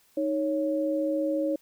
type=tone pair together; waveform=sine; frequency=311.4 / 554.4 Hz; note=D#4 / C#5; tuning=+2 / 0 cents; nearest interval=minor seventh; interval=998 cents; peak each=-27 dBFS; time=0.17-1.56 s; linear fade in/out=5 ms; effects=white hiss -63 dBFS RMS until 1.61 s